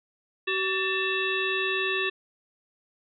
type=harmonic tone with a mistuned harmonic; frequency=380.9 Hz; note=G4; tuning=50 cents flat; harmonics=1 / 3 / 5 / 7 / 9 / 10; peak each=-30 / -35 / -30 / -29 / -36 / -37 dBFS; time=0.47-2.1 s; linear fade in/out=10 ms; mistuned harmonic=5; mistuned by=-120 cents; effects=none